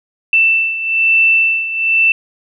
sine beating tone pair, 2665 / 2666.1 Hz, E7 / E7, +18 / +19 cents, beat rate 1.1 Hz, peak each -11 / -16 dBFS, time 0.33-2.12 s, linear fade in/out 2 ms, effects none

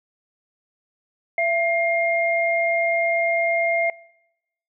sine tone pair together, 672.8 / 2122 Hz, E5 / C7, +35 / +24 cents, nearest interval octave + minor sixth, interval 1989 cents, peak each -21 dBFS, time 1.38-3.9 s, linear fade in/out 2 ms, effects noise-tail reverb RT60 0.9 s tail -23 dB re dry

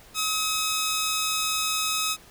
10% pulse tone pair together, 1275 / 3589 Hz, D#6 / A7, +42 / +34 cents, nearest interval octave + tritone, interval 1792 cents, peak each -17 / -23 dBFS, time 0.14-2.17 s, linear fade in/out 50 ms, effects pink hiss -51 dBFS RMS until 2.3 s

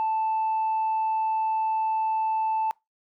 sine tone, 880 Hz, A5, in tune, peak -21 dBFS, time 0-2.71 s, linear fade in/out 0 ms, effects noise-tail reverb RT60 0.2 s tail -25 dB re dry + tanh soft clip ceiling -20 dBFS

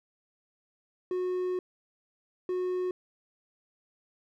triangle tone bursts at uneven times, 365 Hz, F#4, 24 cents flat, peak -26 dBFS, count 2, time 1.11-1.59 / 2.49-2.91 s, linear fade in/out 2 ms, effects none

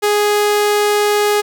sawtooth tone, 415.3 Hz, G#4, in tune, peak -8 dBFS, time 0.02-1.42 s, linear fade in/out 20 ms, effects none

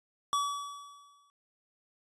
square tone with exponential decay, 1142 Hz, D6, 49 cents flat, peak -26 dBFS, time 0.33-1.3 s, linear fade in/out 0 ms, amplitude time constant 210 ms, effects resampled to 22050 Hz

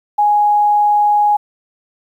sine tone, 831 Hz, G#5, 1 cent sharp, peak -9 dBFS, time 0.18-1.37 s, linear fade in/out 10 ms, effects 8-bit

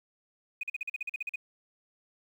sine tone bursts, 2489 Hz, D#7, in tune, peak -30 dBFS, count 12, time 0.61-1.359 s, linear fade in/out 5 ms, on 23 ms, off 43 ms, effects tanh soft clip ceiling -26 dBFS + 10-bit

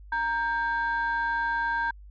sine tone pair together, 931 / 1582.8 Hz, A#5 / G6, -2 / +16 cents, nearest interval major sixth, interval 918 cents, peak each -26 dBFS, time 0.12-1.91 s, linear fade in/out 5 ms, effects tanh soft clip ceiling -20 dBFS + added 50 Hz sine -44 dBFS peak until 2.1 s

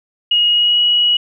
sine tone with pitch glide, 2882 to 2914 Hz, F#7 to F#7, -46 to -27 cents, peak -10 dBFS, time 0.31-1.17 s, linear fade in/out 5 ms, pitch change +19 cents, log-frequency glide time 0.49-0.8 s, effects none

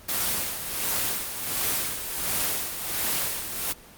white noise with tremolo, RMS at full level -25 dBFS, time 0.08-3.73 s, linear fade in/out 10 ms, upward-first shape sine, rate 1.4 Hz, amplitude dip 60%, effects pink hiss -48 dBFS RMS until 3.97 s + Opus 24 kbps

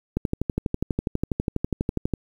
click train, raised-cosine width 3 ms, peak -10 dBFS, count 25, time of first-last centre 0.17-2.137 s, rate 12.2 Hz, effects 8-bit

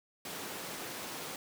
pink high-pass noise, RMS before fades -42 dBFS, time 0.25-1.36 s, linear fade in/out 2 ms, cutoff 220 Hz, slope 12 dB/octave, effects none

